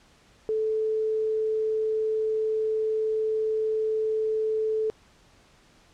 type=tone; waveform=sine; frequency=436.6 Hz; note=A4; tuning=13 cents flat; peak=-23 dBFS; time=0.49-4.9 s; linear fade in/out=0 ms; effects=pink hiss -58 dBFS RMS until 5.93 s + low-pass 7000 Hz 12 dB/octave